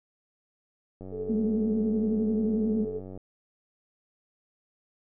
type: click train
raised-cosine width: 2 ms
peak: -29 dBFS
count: 205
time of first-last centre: 1.01-3.176 s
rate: 94.2 Hz
type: tone with tremolo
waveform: sine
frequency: 432.8 Hz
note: A4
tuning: 29 cents flat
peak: -29 dBFS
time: 1.11-3.02 s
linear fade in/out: 50 ms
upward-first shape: sine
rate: 12 Hz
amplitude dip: 45%
type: tone with vibrato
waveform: sine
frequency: 218.4 Hz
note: A3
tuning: 13 cents flat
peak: -24 dBFS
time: 1.29-2.85 s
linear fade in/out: 10 ms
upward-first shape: triangle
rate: 11 Hz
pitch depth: 110 cents each way
effects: none